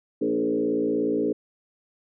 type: tone with frequency modulation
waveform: sine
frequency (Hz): 360.3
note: F#4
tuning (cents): -46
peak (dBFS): -21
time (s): 0.21-1.33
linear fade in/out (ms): 10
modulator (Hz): 56.8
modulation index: 2.1
effects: none